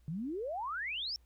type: exponential sweep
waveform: sine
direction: up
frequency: 146.3 to 5560 Hz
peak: -35 dBFS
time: 0.08-1.16 s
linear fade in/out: 0 ms
effects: added 60 Hz sine -61 dBFS peak until 1.25 s + pink hiss -75 dBFS RMS until 1.25 s